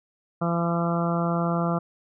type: harmonic tone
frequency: 169.9 Hz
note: F3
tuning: 47 cents flat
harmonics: 1 / 2 / 3 / 4 / 5 / 6 / 7 / 8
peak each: -24 / -32 / -32 / -30 / -36 / -37 / -32 / -35 dBFS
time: 0.41-1.79 s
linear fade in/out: 10 ms
effects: none